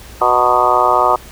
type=harmonic tone with a mistuned harmonic; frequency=123.47 Hz; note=B2; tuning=in tune; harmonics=3 / 4 / 5 / 6 / 7 / 8 / 9 / 10; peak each=-22 / -21 / -18 / -17 / -17 / -18 / -17 / -16 dBFS; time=0.21-1.16 s; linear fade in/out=5 ms; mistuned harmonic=7; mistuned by=+56 cents; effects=added 60 Hz sine -37 dBFS peak until 1.31 s + pink hiss -38 dBFS RMS until 1.31 s